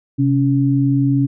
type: tone pair together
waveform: sine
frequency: 131.7 / 279.5 Hz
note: C3 / C#4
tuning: +12 / +14 cents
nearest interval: octave + minor second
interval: 1302 cents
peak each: -15 dBFS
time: 0.18-1.27 s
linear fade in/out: 20 ms
effects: none